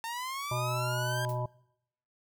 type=linear sweep; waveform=sawtooth; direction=up; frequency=901 to 1606 Hz; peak=-31 dBFS; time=0.04-1.25 s; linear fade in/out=0 ms
type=harmonic tone; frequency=123.4 Hz; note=B2; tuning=1 cent flat; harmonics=1 / 3 / 5 / 7 / 8; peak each=-32 / -43 / -36 / -42 / -39 dBFS; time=0.51-1.46 s; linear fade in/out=5 ms
type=noise with exponential decay; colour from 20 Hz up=blue; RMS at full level=-43 dBFS; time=1.29-1.41 s; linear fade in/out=1 ms; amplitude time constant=26 ms
effects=noise-tail reverb RT60 0.8 s tail -24 dB re dry